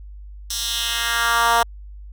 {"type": "tone with high-pass filter sweep", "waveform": "10% pulse", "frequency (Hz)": 233.2, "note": "A#3", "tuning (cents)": 1, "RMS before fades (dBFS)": -20, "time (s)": [0.5, 1.63], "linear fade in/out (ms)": 5, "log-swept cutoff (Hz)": [5100, 760], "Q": 1.7, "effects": ["added 50 Hz sine -35 dBFS peak until 2.12 s"]}